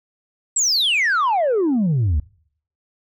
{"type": "exponential sweep", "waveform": "sine", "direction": "down", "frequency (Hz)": [7920, 68], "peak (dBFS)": -13, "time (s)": [0.56, 2.2], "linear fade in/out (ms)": 5, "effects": ["noise-tail reverb RT60 0.6 s tail -24 dB re dry", "tanh soft clip ceiling -14 dBFS"]}